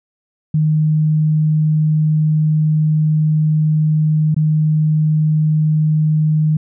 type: tone with dropouts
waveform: sine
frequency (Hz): 154.5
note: D#3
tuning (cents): -12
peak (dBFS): -11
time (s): 0.54-6.57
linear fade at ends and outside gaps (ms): 5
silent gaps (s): 4.345-4.364
effects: none